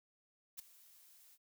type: noise with ADSR envelope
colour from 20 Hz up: blue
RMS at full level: -44 dBFS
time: 0.57-1.38 s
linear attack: 22 ms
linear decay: 9 ms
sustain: -19 dB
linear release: 44 ms
effects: none